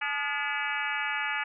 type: harmonic tone with a mistuned harmonic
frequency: 286.5 Hz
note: D4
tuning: 43 cents flat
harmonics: 3 / 4 / 5 / 6 / 7 / 8 / 9 / 10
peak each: -36 / -38 / -36 / -34 / -37 / -35 / -38 / -41 dBFS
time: 0.01-1.44 s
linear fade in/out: 10 ms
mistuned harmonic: 4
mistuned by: +120 cents
effects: none